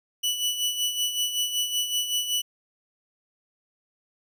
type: tone with tremolo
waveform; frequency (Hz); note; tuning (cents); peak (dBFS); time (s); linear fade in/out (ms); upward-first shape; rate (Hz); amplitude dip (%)
sawtooth; 2960; F#7; 0; -19; 0.23-2.42; 10; sine; 5.3; 60
effects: none